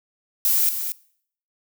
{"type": "noise with echo", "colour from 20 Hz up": "violet", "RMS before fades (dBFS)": -19, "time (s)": [0.45, 0.69], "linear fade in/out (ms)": 0, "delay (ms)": 230, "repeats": 1, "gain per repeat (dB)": -8, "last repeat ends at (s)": 0.92, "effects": ["noise-tail reverb RT60 0.6 s tail -21 dB re dry"]}